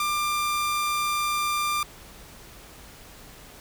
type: tone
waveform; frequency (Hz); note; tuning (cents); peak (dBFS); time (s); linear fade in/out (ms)
sawtooth; 1191; D6; +24; -20; 0-1.83; 2
effects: added 49 Hz sine -55 dBFS peak until 3.6 s + pink hiss -47 dBFS RMS until 3.6 s